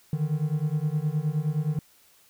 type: beating tone pair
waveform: triangle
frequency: 147.5 / 157.1 Hz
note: D3 / D#3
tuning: +8 / +17 cents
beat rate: 9.6 Hz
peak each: -25 dBFS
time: 0.13-1.79 s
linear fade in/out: 2 ms
effects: white hiss -59 dBFS RMS until 2.29 s